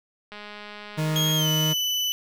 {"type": "click train", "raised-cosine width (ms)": 0.3, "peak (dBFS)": -24, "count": 209, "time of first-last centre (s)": [0.32, 1.32], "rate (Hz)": 208}
{"type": "tone", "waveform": "40% pulse", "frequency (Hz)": 155.56, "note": "D#3", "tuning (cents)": 0, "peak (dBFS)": -22, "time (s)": [0.97, 1.74], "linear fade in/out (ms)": 20}
{"type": "tone with pitch glide", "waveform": "35% pulse", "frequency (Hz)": [3261, 2990], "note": ["G#7", "F#7"], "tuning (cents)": [-32, 17], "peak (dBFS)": -21, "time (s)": [1.16, 2.12], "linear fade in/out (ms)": 0, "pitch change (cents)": -151, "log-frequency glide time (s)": [1.36, 1.48]}
{"effects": []}